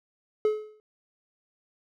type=tone with exponential decay; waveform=triangle; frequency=427.7 Hz; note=A4; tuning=49 cents flat; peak=-16 dBFS; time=0.45-0.8 s; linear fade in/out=1 ms; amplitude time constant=74 ms; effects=none